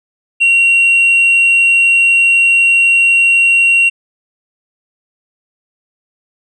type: tone with tanh clipping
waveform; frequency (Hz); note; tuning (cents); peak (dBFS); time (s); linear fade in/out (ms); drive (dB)
sine; 2746; F7; -30; -7; 0.4-3.9; 20; 1
effects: none